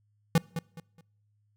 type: tone with echo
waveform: square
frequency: 164.81 Hz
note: E3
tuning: in tune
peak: -19 dBFS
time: 0.35-0.38 s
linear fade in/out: 2 ms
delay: 210 ms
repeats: 3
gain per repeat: -11 dB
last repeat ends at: 1.01 s
effects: noise-tail reverb RT60 0.7 s tail -25 dB re dry + added 104 Hz sine -67 dBFS peak until 1.56 s